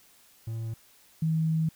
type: tone pair in turn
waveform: triangle / sine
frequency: 113.1 / 159.95 Hz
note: A2 / D#3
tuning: +48 / +48 cents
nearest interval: tritone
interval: 600 cents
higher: second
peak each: -29 / -23 dBFS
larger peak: second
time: 0.47-0.74 / 1.22-1.69 s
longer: second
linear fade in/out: 5 ms
effects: white hiss -59 dBFS RMS until 1.75 s